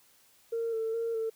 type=tone with vibrato; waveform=sine; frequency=453.5 Hz; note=A#4; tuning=48 cents flat; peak=-28 dBFS; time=0.52-1.3 s; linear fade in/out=10 ms; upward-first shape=square; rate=2.4 Hz; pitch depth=24 cents each way; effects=tanh soft clip ceiling -25 dBFS + white hiss -63 dBFS RMS until 1.35 s